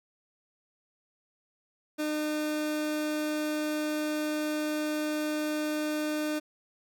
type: tone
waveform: 30% pulse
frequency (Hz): 303.8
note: D#4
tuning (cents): -41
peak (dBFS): -26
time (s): 1.98-6.4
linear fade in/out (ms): 20
effects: none